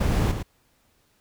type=noise with echo; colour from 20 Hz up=brown; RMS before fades=-22 dBFS; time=0-0.32 s; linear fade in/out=10 ms; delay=110 ms; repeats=1; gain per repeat=-7 dB; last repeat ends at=0.43 s; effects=pink hiss -65 dBFS RMS until 1.2 s